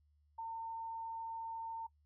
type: tone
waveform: sine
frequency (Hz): 907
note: A#5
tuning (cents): -48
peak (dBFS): -40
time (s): 0.38-1.87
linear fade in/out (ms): 10
effects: noise-tail reverb RT60 0.1 s tail -22 dB re dry + added 74 Hz sine -69 dBFS peak until 2.05 s